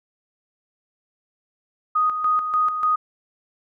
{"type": "tone with tremolo", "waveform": "sine", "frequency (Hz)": 1244.5, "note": "D#6", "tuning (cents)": 0, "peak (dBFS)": -16, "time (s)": [1.95, 2.96], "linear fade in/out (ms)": 10, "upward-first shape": "square", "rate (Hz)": 3.4, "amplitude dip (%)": 55, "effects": []}